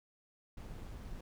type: noise with amplitude modulation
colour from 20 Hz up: brown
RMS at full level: -44 dBFS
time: 0.57-1.21 s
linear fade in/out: 5 ms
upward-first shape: sine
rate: 180 Hz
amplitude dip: 40%
effects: none